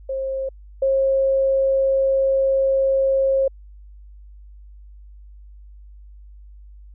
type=tone pair in turn; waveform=sine; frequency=534 / 538.3 Hz; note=C5 / C5; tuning=+35 / +49 cents; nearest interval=unison; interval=14 cents; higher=second; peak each=-22 / -15 dBFS; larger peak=second; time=0.09-0.49 / 0.82-3.48 s; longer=second; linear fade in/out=5 ms; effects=added 50 Hz sine -40 dBFS peak until 6.94 s